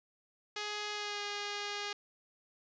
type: tone with pitch glide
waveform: 5% pulse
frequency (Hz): 417.7 to 410.3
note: G#4 to G#4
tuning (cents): +10 to -21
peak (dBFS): -25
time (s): 0.56-1.93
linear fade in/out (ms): 5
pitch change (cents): -31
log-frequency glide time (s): 0.93-1.21
effects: resampled to 16000 Hz